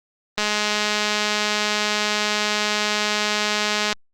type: click train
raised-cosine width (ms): 0.2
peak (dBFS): -4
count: 746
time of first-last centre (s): 0.38-3.928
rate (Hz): 210
effects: Opus 32 kbps